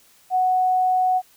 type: tone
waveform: sine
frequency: 740 Hz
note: F#5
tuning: in tune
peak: -16 dBFS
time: 0.3-1.22 s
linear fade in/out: 50 ms
effects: white hiss -55 dBFS RMS until 1.36 s